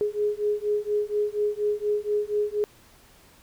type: beating tone pair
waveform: sine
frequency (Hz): 415.3 / 419.5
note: G#4 / G#4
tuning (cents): 0 / +17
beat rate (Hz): 4.2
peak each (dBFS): -26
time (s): 0.01-2.64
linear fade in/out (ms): 0
effects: pink hiss -55 dBFS RMS until 3.42 s